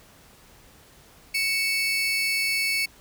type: tone pair together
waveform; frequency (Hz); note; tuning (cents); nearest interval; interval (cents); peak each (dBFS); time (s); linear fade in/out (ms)
30% pulse; 2226 / 2637; C#7 / E7; +7 / 0; minor third; 293; -21 / -27; 1.34-2.86; 10
effects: pink hiss -53 dBFS RMS until 3 s